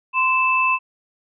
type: tone pair together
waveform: sine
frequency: 1033.9 / 2637 Hz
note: C6 / E7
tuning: -21 / 0 cents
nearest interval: octave + major third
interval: 1621 cents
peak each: -18 dBFS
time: 0.13-0.79 s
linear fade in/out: 50 ms
effects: none